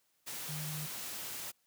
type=tone in noise; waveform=sine; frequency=152.2 Hz; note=D#3; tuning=38 cents flat; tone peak=-39 dBFS; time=0.48-0.87 s; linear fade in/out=20 ms; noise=white; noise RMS=-42 dBFS; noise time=0.26-1.52 s; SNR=0 dB; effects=white hiss -75 dBFS RMS until 1.66 s + high-pass 80 Hz 12 dB/octave